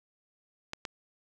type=clicks; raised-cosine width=0.2 ms; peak=-18 dBFS; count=2; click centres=0.734 / 0.852 s; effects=none